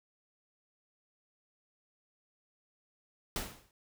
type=noise with exponential decay; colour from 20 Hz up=pink; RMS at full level=-33 dBFS; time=3.36-3.71 s; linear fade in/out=1 ms; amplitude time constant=75 ms; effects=none